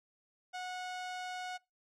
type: tone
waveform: sawtooth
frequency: 732 Hz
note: F#5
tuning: 19 cents flat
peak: -35 dBFS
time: 0.53-1.58 s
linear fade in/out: 20 ms
effects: noise-tail reverb RT60 0.2 s tail -21 dB re dry + low-pass 6000 Hz 12 dB/octave